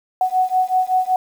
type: beating tone pair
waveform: sine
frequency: 740 / 745.3 Hz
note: F#5 / F#5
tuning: 0 / +12 cents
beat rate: 5.3 Hz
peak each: -18 dBFS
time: 0.21-1.16 s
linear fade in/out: 2 ms
effects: 7-bit